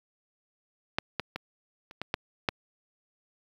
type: clicks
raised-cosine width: 0.3 ms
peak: -10 / -12 / -17 / -29 / -17 / -10 / -8 dBFS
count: 7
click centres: 0.985 / 1.197 / 1.36 / 1.911 / 2.016 / 2.141 / 2.488 s
effects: high-pass 60 Hz 12 dB/octave + 8-bit